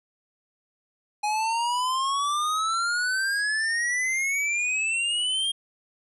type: exponential sweep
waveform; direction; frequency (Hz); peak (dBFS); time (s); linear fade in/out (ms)
square; up; 830.6 to 3240; -24; 1.23-5.52; 10
effects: resampled to 24000 Hz